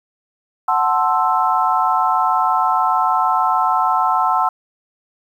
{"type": "chord", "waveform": "sine", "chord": "F# half-diminished seventh", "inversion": "none", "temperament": "equal", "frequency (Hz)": [740, 880, 1046.5, 1318.5], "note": ["F#5", "A5", "C6", "E6"], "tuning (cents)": [0, 0, 0, 0], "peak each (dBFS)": -19, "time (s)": [0.68, 4.49], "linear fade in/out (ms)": 5, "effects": ["8-bit"]}